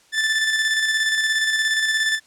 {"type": "tone with tremolo", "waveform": "sawtooth", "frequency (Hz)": 1760, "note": "A6", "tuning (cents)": 0, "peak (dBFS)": -13, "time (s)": [0.12, 2.2], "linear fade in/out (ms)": 50, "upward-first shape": "square", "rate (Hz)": 17, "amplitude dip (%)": 35, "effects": ["white hiss -55 dBFS RMS until 2.26 s", "low-pass 8000 Hz 12 dB/octave"]}